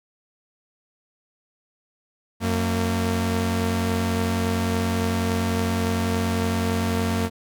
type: tone pair together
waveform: sawtooth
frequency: 90.64 / 228.4 Hz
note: F#2 / A#3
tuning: -35 / -35 cents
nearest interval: octave + major third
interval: 1600 cents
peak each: -20 dBFS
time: 2.4-7.3 s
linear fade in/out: 50 ms
effects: none